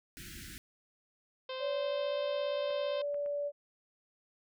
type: band-stop noise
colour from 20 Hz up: pink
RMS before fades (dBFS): -47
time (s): 0.17-0.58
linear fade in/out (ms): 0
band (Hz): 360 to 1400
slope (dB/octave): 96
type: harmonic tone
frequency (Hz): 520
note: C5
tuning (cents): -11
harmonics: 1 / 2 / 3 / 4 / 5 / 6 / 7 / 8 / 9 / 10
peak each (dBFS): -39 / -45 / -52 / -55 / -50 / -48 / -49 / -55 / -58 / -60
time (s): 1.49-3.02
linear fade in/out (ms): 5
type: tone with pitch glide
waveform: sine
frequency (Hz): 570 to 577.6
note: C#5 to D5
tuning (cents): +48 to -29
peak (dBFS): -32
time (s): 1.59-3.52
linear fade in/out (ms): 50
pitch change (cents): +23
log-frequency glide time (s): 1.7-2.16
type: clicks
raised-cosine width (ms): 0.5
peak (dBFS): -40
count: 3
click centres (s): 2.705 / 3.144 / 3.261
effects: none